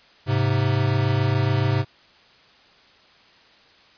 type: tone pair together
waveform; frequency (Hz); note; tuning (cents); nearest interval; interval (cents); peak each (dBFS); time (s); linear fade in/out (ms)
square; 104.53 / 131.7; G#2 / C3; +12 / +12; major third; 400; -22; 0.26-1.85; 50
effects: white hiss -53 dBFS RMS until 3.97 s + resampled to 11025 Hz